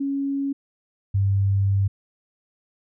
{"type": "tone pair in turn", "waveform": "sine", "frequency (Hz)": [277.2, 98.52], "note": ["C#4", "G2"], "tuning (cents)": [0, 9], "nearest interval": "octave + tritone", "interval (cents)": 1791, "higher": "first", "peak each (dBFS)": [-22, -17], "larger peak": "second", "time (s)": [[0, 0.53], [1.14, 1.88]], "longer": "second", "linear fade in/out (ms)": 10, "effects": []}